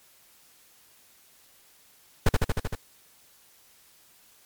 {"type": "noise with echo", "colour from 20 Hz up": "brown", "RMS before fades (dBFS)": -17, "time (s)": [2.26, 2.29], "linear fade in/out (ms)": 5, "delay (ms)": 77, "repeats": 6, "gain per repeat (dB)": -2, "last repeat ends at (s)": 2.752, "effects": ["white hiss -58 dBFS RMS until 4.45 s", "MP3 96 kbps"]}